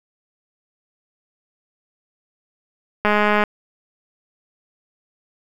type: click train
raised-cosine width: 0.5 ms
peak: -3 dBFS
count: 82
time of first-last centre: 3.05-3.438 s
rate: 209 Hz
effects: 7-bit